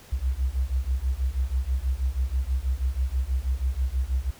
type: beating tone pair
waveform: sine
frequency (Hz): 61.74 / 67.94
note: B1 / C#2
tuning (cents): 0 / -34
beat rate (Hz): 6.2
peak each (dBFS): -26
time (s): 0.12-4.31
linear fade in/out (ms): 10
effects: pink hiss -50 dBFS RMS until 4.39 s